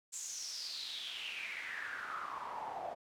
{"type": "noise with band-pass filter sweep", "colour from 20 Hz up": "pink", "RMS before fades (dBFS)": -43, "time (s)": [0.12, 2.95], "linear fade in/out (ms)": 20, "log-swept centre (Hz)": [7500, 660], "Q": 6.8, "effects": []}